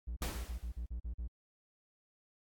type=tone bursts; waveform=triangle; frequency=58.5 Hz; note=A#1; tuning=7 cents sharp; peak=-35 dBFS; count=9; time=0.07-1.278 s; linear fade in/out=10 ms; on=96 ms; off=43 ms
type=noise with exponential decay; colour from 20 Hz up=pink; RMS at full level=-38 dBFS; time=0.22-0.87 s; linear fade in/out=0 ms; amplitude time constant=140 ms
effects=AAC 64 kbps